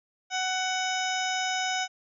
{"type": "harmonic tone", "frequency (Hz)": 746, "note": "F#5", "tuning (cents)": 14, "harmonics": [1, 2, 3, 4, 5, 7, 8, 9], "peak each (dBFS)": [-30, -33, -35, -36, -37, -38, -39, -40], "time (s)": [0.3, 1.88], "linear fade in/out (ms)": 50, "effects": []}